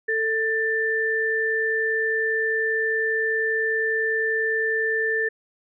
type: tone pair together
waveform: sine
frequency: 443.8 / 1775 Hz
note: A4 / A6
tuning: +15 / +15 cents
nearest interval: 2 octaves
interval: 2400 cents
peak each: -25 / -22 dBFS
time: 0.08-5.29 s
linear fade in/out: 10 ms
effects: none